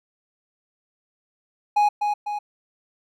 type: tone with echo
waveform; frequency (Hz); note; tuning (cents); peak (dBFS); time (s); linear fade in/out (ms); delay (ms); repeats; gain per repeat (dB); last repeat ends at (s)
triangle; 830.6; G#5; 0; -13; 1.76-1.89; 10; 250; 2; -5; 2.39
effects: none